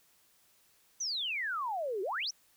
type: exponential two-way sweep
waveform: sine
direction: down then up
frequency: 6272 to 363.4 to 6272 Hz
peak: -32 dBFS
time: 1-2.31 s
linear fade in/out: 10 ms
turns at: 2.02 s
effects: white hiss -67 dBFS RMS until 2.56 s